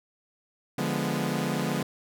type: chord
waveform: sawtooth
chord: D diminished seventh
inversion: none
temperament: equal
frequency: 146.83 / 174.61 / 207.7 / 246.9 Hz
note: D3 / F3 / Ab3 / Cb4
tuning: 0 / 0 / 0 / 0 cents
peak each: -28 dBFS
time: 0.78-1.83 s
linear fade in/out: 5 ms
effects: none